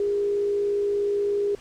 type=tone with frequency modulation; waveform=sine; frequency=406.9 Hz; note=G#4; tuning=35 cents flat; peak=-21 dBFS; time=0-1.55 s; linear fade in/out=2 ms; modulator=56.9 Hz; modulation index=0.23; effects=pink hiss -50 dBFS RMS until 1.6 s + low-pass 8000 Hz 12 dB/octave